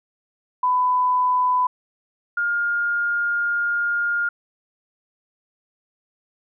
sine tone pair in turn, 1000 / 1414.2 Hz, B5 / F6, +21 / +21 cents, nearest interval tritone, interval 600 cents, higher second, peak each -16 / -19 dBFS, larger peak first, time 0.63-1.67 / 2.37-4.29 s, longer second, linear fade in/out 5 ms, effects none

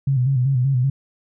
sine tone with vibrato, 130.81 Hz, C3, in tune, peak -15 dBFS, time 0.07-0.9 s, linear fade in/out 5 ms, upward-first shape square, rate 5.2 Hz, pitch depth 81 cents each way, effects none

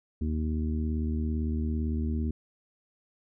harmonic tone, 77.78 Hz, D#2, in tune, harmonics 1 / 2 / 3 / 4 / 5, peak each -28 / -41 / -32 / -40 / -44 dBFS, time 0.21-2.31 s, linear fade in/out 5 ms, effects none

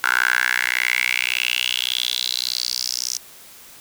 10% pulse tone with high-pass filter sweep, 61.74 Hz, B1, in tune, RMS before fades -22 dBFS, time 0.04-3.18 s, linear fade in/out 0 ms, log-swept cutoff 1400 to 5800 Hz, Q 5.7, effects white hiss -44 dBFS RMS until 3.8 s

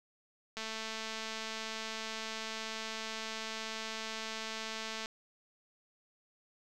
click train, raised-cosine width 0.2 ms, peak -23 dBFS, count 993, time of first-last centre 0.57-5.059 s, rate 221 Hz, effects none

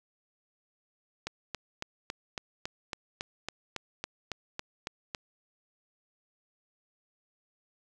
click train, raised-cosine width 0.2 ms, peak -17 dBFS, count 15, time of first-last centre 1.27-5.148 s, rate 3.61 Hz, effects none

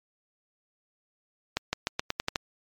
accelerating click train, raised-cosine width 0.2 ms, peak -9 dBFS, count 8, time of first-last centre 1.57-2.358 s, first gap 160 ms, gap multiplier 0.88, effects MP3 96 kbps

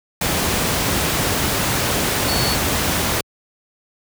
sine tone in noise, 4435 Hz, C#8, in tune, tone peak -23 dBFS, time 2.28-2.55 s, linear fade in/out 5 ms, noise pink, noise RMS -19 dBFS, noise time 0.21-3.21 s, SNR -7 dB, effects high-pass 60 Hz 12 dB/octave

